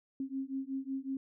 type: beating tone pair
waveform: sine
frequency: 265.8 / 271.2 Hz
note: C4 / C#4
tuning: +27 / -38 cents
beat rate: 5.4 Hz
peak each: -38 / -38 dBFS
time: 0.2-1.17 s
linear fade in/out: 2 ms
effects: none